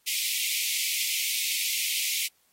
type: high-pass noise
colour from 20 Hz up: pink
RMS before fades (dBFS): -29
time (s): 0.06-2.28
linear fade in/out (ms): 20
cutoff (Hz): 2100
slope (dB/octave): 96
effects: white hiss -67 dBFS RMS until 2.52 s + AAC 48 kbps